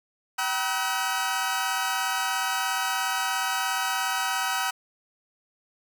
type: tone cluster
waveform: sawtooth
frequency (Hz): 768 / 960 / 1281 / 1499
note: G5 / B5 / E6 / F#6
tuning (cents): -36 / -49 / -50 / +22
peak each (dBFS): -27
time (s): 0.38-4.71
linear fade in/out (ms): 10
effects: none